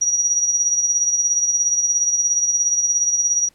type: tone with tremolo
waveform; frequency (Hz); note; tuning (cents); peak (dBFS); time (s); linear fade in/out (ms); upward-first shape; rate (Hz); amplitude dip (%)
sine; 5770; F#8; -44; -13; 0.01-3.49; 10; sine; 17; 55
effects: pink hiss -58 dBFS RMS until 3.54 s + low-pass 12000 Hz 12 dB/octave